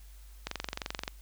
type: click train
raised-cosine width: 0.2 ms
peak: -16 dBFS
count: 15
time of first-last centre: 0.47-1.079 s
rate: 23 Hz
effects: added 50 Hz sine -48 dBFS peak until 1.21 s + white hiss -61 dBFS RMS until 1.21 s